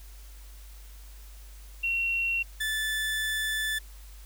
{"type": "tone pair in turn", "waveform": ["sine", "30% pulse"], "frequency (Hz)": [2732, 1748.6], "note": ["F7", "A6"], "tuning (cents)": [-39, -11], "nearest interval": "minor sixth", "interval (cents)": 772, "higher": "first", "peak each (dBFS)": -25, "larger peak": "neither", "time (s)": [[1.83, 2.43], [2.6, 3.79]], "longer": "second", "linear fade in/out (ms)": 10, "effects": ["added 50 Hz sine -44 dBFS peak until 4.25 s", "white hiss -55 dBFS RMS until 4.25 s"]}